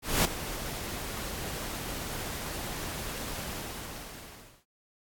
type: noise with ADSR envelope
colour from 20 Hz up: pink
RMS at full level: -23 dBFS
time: 0.02-4.65 s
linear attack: 230 ms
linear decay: 3 ms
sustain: -14 dB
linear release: 1200 ms
effects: AAC 64 kbps